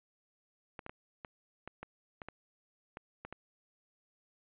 clicks, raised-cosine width 0.5 ms, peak -28 dBFS, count 11, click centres 0.792 / 0.864 / 0.895 / 1.248 / 1.676 / 1.83 / 2.218 / 2.286 / 2.971 / 3.25 / 3.326 s, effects resampled to 8000 Hz

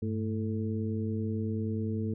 harmonic tone with a mistuned harmonic, 110.2 Hz, A2, 3 cents sharp, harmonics 1 / 2 / 3 / 4, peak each -32 / -33 / -40 / -39 dBFS, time 0.02-2.14 s, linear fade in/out 5 ms, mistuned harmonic 1, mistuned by -140 cents, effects none

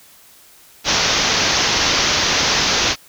white low-pass noise, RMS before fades -17 dBFS, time 0.84-2.96 s, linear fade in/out 50 ms, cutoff 6400 Hz, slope 96 dB/octave, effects white hiss -47 dBFS RMS until 3.08 s

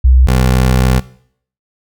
sine / 20% pulse tone pair in turn, 63.6 / 63.6 Hz, C2 / C2, -48 / -48 cents, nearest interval unison, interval 0 cents, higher neither, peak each -4 dBFS, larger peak neither, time 0.04-0.27 / 0.27-1 s, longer second, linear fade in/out 10 ms, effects noise-tail reverb RT60 0.6 s tail -19 dB re dry

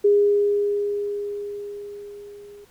sine tone with level ramp, 408.8 Hz, G#4, 27 cents flat, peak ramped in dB -12 to -41 dBFS, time 0.04-2.65 s, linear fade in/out 10 ms, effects pink hiss -56 dBFS RMS until 2.7 s

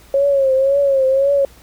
sine tone with vibrato, 545 Hz, C#5, 29 cents flat, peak -11 dBFS, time 0.14-1.45 s, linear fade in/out 2 ms, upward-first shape triangle, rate 1.9 Hz, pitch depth 76 cents each way, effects added 60 Hz sine -46 dBFS peak until 1.62 s + pink hiss -47 dBFS RMS until 1.62 s

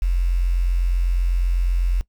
sine tone with quantisation, 44 Hz, F1, 14 cents sharp, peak -16 dBFS, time 0.02-2.01 s, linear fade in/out 0 ms, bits 7, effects noise-tail reverb RT60 0.1 s tail -20 dB re dry

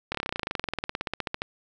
slowing click train, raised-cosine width 0.3 ms, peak -12 dBFS, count 29, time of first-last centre 0.12-1.419 s, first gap 26 ms, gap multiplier 1.04, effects none

